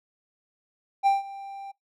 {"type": "tone with ADSR envelope", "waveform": "triangle", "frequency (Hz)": 789, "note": "G5", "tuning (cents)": 11, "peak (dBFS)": -14, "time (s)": [1.03, 1.72], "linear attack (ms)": 35, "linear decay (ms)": 160, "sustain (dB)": -20, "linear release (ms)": 15, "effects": ["noise-tail reverb RT60 0.2 s tail -26 dB re dry"]}